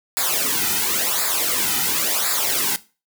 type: noise with flanger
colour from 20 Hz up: white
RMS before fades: -21 dBFS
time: 0.17-2.76 s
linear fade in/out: 0 ms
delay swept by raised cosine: 0.33 to 1.83 ms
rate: 0.94 Hz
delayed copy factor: -0.8
effects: noise-tail reverb RT60 0.3 s tail -17 dB re dry